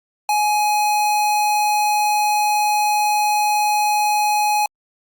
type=tone; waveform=square; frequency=839 Hz; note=G#5; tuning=17 cents sharp; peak=-16 dBFS; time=0.29-4.66 s; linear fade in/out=2 ms; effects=Opus 48 kbps